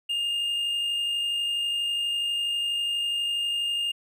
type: tone with amplitude modulation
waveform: triangle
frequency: 2822 Hz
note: F7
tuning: 17 cents sharp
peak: -22 dBFS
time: 0.09-3.92 s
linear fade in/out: 10 ms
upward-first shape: sine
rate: 52.2 Hz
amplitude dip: 25%
effects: none